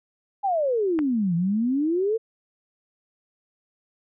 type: exponential two-way sweep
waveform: sine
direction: down then up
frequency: 830.6 to 164.81 to 464.2 Hz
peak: -20 dBFS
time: 0.43-2.18 s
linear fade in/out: 20 ms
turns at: 1.35 s
type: click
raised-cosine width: 0.5 ms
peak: -16 dBFS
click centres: 0.99 s
effects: none